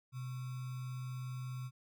sine tone with sample-and-hold, 127.4 Hz, C3, 46 cents flat, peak -39 dBFS, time 0.12-1.71 s, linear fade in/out 50 ms, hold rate 1225 Hz, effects none

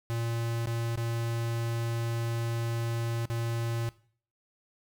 square tone with dropouts, 116.1 Hz, A#2, 7 cents flat, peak -30 dBFS, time 0.1-3.89 s, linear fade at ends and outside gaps 0 ms, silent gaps 0.658-0.672 / 0.957-0.975 / 3.255-3.3 s, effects noise-tail reverb RT60 0.5 s tail -19 dB re dry

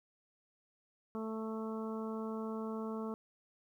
harmonic tone, 220.8 Hz, A3, 6 cents sharp, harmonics 1 / 2 / 3 / 4 / 5 / 6, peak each -39 / -42 / -50 / -51 / -49 / -52 dBFS, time 1.15-3.14 s, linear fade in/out 0 ms, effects 12-bit

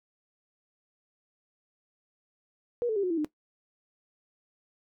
sine tone with pitch steps, 480 / 437.6 / 399 / 363.8 / 331.7 / 302.4 Hz, B4 / A4 / G4 / F#4 / E4 / D#4, -49 / -9 / +31 / -29 / +11 / -49 cents, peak -25 dBFS, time 2.82-3.246 s, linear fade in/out 0 ms, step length 71 ms, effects noise-tail reverb RT60 0.1 s tail -17 dB re dry

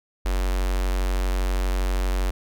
square tone with notch filter, 46.25 Hz, F#1, in tune, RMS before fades -23 dBFS, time 0.25-2.31 s, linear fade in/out 10 ms, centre 140 Hz, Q 0.61, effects none

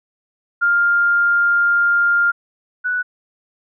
sine tone pair in turn, 1402 / 1479.8 Hz, F6 / F#6, +6 / 0 cents, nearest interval minor second, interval 94 cents, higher second, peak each -12 / -17 dBFS, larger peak first, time 0.61-2.32 / 2.84-3.03 s, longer first, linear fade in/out 20 ms, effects none

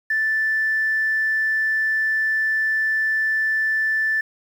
sine tone, 1760 Hz, A6, in tune, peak -17 dBFS, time 0.1-4.21 s, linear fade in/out 5 ms, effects tanh soft clip ceiling -13 dBFS + 8-bit

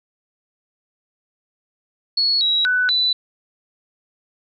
sine tone with pitch steps, 4369 / 3867 / 1494 / 3982 Hz, C#8 / B7 / F#6 / B7, -26 / -37 / +16 / +14 cents, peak -15 dBFS, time 2.17-3.13 s, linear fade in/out 5 ms, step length 240 ms, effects none

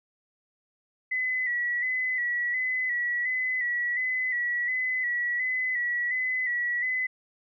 sine tone with vibrato, 1975.5 Hz, B6, in tune, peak -25 dBFS, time 1.11-7.07 s, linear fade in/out 10 ms, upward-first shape square, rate 1.4 Hz, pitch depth 38 cents each way, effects none

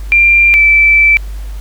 sine tone pair in turn, 2378 / 2324 Hz, D7 / D7, +21 / -19 cents, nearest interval unison, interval 40 cents, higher first, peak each -4 dBFS, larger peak neither, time 0.12-0.54 / 0.54-1.17 s, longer second, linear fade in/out 0 ms, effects added 50 Hz sine -20 dBFS peak until 1.6 s + pink hiss -40 dBFS RMS until 1.6 s

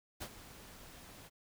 pink noise with ADSR envelope, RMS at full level -41 dBFS, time 0.2-1.3 s, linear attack 19 ms, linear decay 61 ms, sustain -13 dB, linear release 36 ms, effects none

